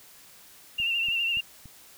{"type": "tone with vibrato", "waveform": "sine", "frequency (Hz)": 2753, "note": "F7", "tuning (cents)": -25, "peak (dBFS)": -24, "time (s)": [0.78, 1.41], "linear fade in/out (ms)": 10, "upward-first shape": "sine", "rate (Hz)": 12, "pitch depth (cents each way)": 48}
{"type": "click train", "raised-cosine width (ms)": 5, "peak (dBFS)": -34, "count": 4, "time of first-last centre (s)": [0.8, 1.657], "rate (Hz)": 3.5}
{"effects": ["white hiss -52 dBFS RMS until 1.97 s"]}